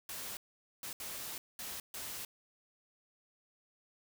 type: noise bursts at uneven times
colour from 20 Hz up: white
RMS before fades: -43 dBFS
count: 5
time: 0.09-0.37 / 0.83-0.93 / 1-1.38 / 1.59-1.8 / 1.94-2.25 s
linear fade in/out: 2 ms
effects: none